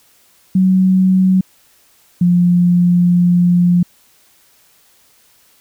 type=tone pair in turn; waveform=sine; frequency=187.1 / 176.16 Hz; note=F#3 / F3; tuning=+20 / +15 cents; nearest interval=minor second; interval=105 cents; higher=first; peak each=-8 dBFS; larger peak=neither; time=0.55-1.41 / 2.21-3.83 s; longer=second; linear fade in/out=5 ms; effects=white hiss -52 dBFS RMS until 5.6 s

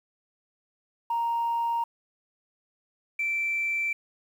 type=tone pair in turn; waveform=sine; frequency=932.3 / 2337 Hz; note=A#5 / D7; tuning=0 / -9 cents; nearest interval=octave + major third; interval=1591 cents; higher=second; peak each=-23 / -24 dBFS; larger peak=first; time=1.1-1.84 / 3.19-3.93 s; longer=neither; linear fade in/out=5 ms; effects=tanh soft clip ceiling -21 dBFS + 9-bit

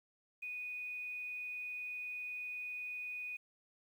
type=tone with quantisation; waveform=sine; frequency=2478 Hz; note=D#7; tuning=8 cents flat; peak=-40 dBFS; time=0.42-3.37 s; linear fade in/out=10 ms; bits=11; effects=none

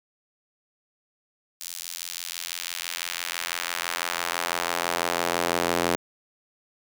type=tone with high-pass filter sweep; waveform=square; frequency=43 Hz; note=F1; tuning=26 cents flat; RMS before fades=-29 dBFS; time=1.6-5.96 s; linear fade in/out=10 ms; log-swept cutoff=5900 to 360 Hz; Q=0.81; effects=none

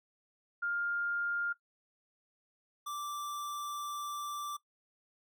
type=tone pair in turn; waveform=sine / square; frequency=1405 / 1172.1 Hz; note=F6 / D6; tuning=+10 / -4 cents; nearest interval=minor third; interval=314 cents; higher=first; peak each=-31 / -38 dBFS; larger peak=first; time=0.62-1.53 / 2.86-4.57 s; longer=second; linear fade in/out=10 ms; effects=noise-tail reverb RT60 0.1 s tail -18 dB re dry

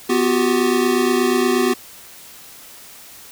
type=tone cluster; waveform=square; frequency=249.4 / 358.9 / 387.3 Hz; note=B3 / F4 / G4; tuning=+17 / +47 / -21 cents; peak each=-20 dBFS; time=0.09-1.74 s; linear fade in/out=10 ms; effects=white hiss -41 dBFS RMS until 3.31 s

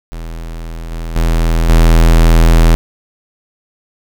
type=tone with level steps; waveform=square; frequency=41.2 Hz; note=E1; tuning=in tune; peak=-23 / -20 / -10 / -5 dBFS; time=0.12-2.75 s; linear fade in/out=0 ms; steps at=0.91 / 1.16 / 1.69 s; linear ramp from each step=2 ms; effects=none

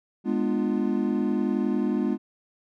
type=chord; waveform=triangle; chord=G# diminished seventh; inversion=none; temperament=equal with one note detuned; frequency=207.7 / 246.9 / 298.8 / 349.2 Hz; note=G#3 / B3 / D4 / F4; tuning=0 / 0 / +30 / 0 cents; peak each=-25 / -25 / -27 / -28 dBFS; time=0.24-2.18 s; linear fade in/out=50 ms; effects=none

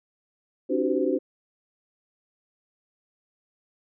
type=tone cluster; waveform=sine; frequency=273.4 / 304.9 / 366.6 / 384.4 / 512 Hz; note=C#4 / D#4 / F#4 / G4 / C5; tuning=-24 / -35 / -16 / -34 / -38 cents; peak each=-28 dBFS; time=0.69-1.19 s; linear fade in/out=20 ms; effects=none

